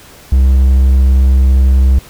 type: tone with vibrato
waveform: triangle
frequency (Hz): 65.7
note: C2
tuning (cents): +8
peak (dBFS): -3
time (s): 0.32-1.99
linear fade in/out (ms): 5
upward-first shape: sine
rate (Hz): 18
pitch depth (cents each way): 10
effects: pink hiss -38 dBFS RMS until 2.09 s